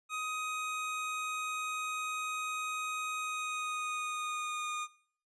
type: tone with pitch glide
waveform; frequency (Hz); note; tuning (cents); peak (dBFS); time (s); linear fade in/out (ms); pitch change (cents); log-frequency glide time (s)
25% pulse; 1254 to 1223.9; D#6 to D#6; +13 to -29; -31; 0.09-4.88; 50; -42; 3.19-4.71
effects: noise-tail reverb RT60 0.5 s tail -18 dB re dry + resampled to 24000 Hz